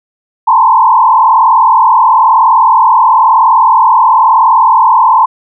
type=tone with frequency modulation; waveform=sine; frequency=962 Hz; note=B5; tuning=46 cents flat; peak=-3 dBFS; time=0.47-5.26 s; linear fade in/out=10 ms; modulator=41 Hz; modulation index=2.2; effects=none